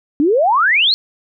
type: exponential sweep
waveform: sine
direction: up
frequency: 275.5 to 4435 Hz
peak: -10 dBFS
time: 0.2-0.94 s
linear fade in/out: 0 ms
effects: none